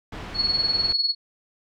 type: low-pass noise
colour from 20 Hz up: pink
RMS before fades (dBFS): -36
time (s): 0.12-0.93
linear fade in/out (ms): 5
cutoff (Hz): 3100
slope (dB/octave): 12
type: tone with tremolo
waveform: sine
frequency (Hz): 4363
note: C#8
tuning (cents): -28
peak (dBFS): -17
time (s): 0.34-1.15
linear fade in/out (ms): 50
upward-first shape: sine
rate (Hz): 20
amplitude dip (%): 70
effects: none